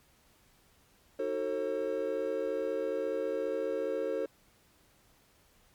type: chord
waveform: triangle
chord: D# diminished seventh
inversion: none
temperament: just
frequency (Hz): 311.1 / 373.4 / 448 / 537.6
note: D#4 / F#4 / A4 / C5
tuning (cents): 0 / +16 / +31 / +47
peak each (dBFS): -38 / -37 / -32 / -32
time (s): 1.19-4.26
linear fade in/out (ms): 5
effects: pink hiss -65 dBFS RMS until 5.74 s + MP3 96 kbps